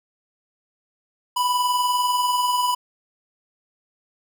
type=tone pair together; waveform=square; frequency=987.8 / 1008 Hz; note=B5 / B5; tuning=0 / +35 cents; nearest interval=unison; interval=35 cents; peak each=-20 / -29 dBFS; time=1.36-2.75 s; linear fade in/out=10 ms; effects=none